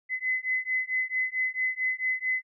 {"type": "beating tone pair", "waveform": "sine", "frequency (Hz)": [2027, 2031.5], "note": ["B6", "B6"], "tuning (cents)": [45, 48], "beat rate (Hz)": 4.5, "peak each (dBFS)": -29, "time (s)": [0.09, 2.43], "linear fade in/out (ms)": 50, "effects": []}